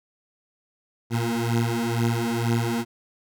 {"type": "beating tone pair", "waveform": "20% pulse", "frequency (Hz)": [115.7, 117.8], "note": ["A#2", "A#2"], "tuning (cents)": [-13, 19], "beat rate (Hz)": 2.1, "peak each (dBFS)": -20, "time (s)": [1.1, 2.85], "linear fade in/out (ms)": 50, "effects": []}